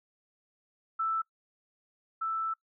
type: tone pair in turn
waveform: sine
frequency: 1322 / 1322 Hz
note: E6 / E6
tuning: +5 / +5 cents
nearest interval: unison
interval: 0 cents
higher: neither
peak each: -27 / -29 dBFS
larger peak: first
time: 0.99-1.22 / 2.21-2.54 s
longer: second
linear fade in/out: 10 ms
effects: noise-tail reverb RT60 0.1 s tail -22 dB re dry